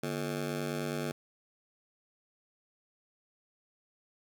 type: ring-modulated tone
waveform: 20% pulse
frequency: 194.6 Hz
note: G3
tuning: 12 cents flat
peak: -25 dBFS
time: 0.03-1.12 s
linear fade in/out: 5 ms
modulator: 44.7 Hz
effects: none